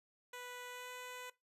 10% pulse tone with pitch glide, 493.9 to 499.1 Hz, B4 to B4, 0 to +18 cents, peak -38 dBFS, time 0.33-1.3 s, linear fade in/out 5 ms, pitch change +18 cents, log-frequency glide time 0.69-0.9 s, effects noise-tail reverb RT60 0.2 s tail -19 dB re dry + resampled to 32000 Hz

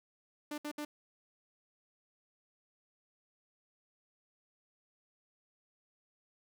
sawtooth tone bursts, 296.8 Hz, D4, 18 cents sharp, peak -34 dBFS, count 3, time 0.51-0.85 s, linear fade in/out 5 ms, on 70 ms, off 65 ms, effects none

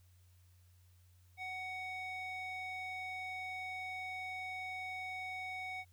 square tone with band-pass filter, 745 Hz, F#5, 12 cents sharp, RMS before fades -43 dBFS, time 1.37-5.85 s, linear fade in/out 50 ms, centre 1800 Hz, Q 4.1, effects added 90 Hz sine -62 dBFS peak until 5.92 s + white hiss -74 dBFS RMS until 5.92 s

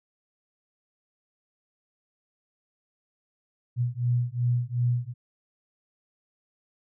sine beating tone pair, 120.4 / 123.1 Hz, B2 / B2, -44 / -5 cents, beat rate 2.7 Hz, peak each -26 dBFS, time 3.76-5.14 s, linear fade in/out 50 ms, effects none

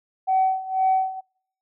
sine tone with tremolo, 758 Hz, F#5, 42 cents sharp, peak -15 dBFS, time 0.27-1.21 s, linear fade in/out 20 ms, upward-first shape sine, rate 2 Hz, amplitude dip 85%, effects noise-tail reverb RT60 0.6 s tail -26 dB re dry + tanh soft clip ceiling -12 dBFS

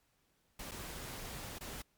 pink noise with dropouts, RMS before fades -45 dBFS, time 0.59-1.82 s, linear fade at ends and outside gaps 5 ms, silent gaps 0.712-0.716 / 1.585-1.608 s, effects pink hiss -75 dBFS RMS until 1.97 s + MP3 96 kbps

